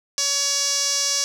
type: tone with band-pass filter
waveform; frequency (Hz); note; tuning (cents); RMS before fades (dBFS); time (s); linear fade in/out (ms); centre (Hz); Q
sawtooth; 564; C#5; +30; -22; 0.18-1.24; 0; 5700; 4.4
effects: none